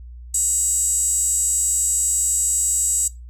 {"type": "tone with high-pass filter", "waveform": "5% pulse", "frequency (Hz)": 962, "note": "B5", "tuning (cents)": -46, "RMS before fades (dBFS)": -20, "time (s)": [0.34, 3.08], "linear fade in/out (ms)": 5, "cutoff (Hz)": 7700, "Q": 8.5, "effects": ["noise-tail reverb RT60 0.2 s tail -19 dB re dry", "added 60 Hz sine -35 dBFS peak until 3.29 s"]}